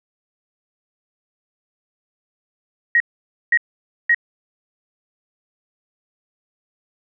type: tone bursts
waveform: sine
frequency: 1888 Hz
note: A#6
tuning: 22 cents sharp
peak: -11 dBFS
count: 3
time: 2.95-4.146 s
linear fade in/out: 2 ms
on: 52 ms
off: 520 ms
effects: none